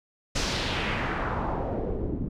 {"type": "noise with low-pass filter sweep", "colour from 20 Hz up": "pink", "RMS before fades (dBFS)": -29, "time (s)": [0.35, 2.29], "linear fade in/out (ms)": 10, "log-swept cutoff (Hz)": [6300, 240], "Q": 1.8, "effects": []}